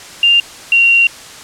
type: tone pair in turn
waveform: sine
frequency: 2794 / 2757 Hz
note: F7 / F7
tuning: 0 / -23 cents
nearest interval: unison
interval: 23 cents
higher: first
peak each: -6 dBFS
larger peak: neither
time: 0.23-0.4 / 0.72-1.07 s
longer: second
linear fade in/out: 2 ms
effects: white hiss -33 dBFS RMS until 1.43 s + low-pass 8000 Hz 12 dB/octave